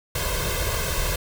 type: noise with comb filter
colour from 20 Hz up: pink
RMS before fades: -25 dBFS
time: 0.15-1.16 s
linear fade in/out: 5 ms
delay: 1.9 ms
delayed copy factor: +0.85
effects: none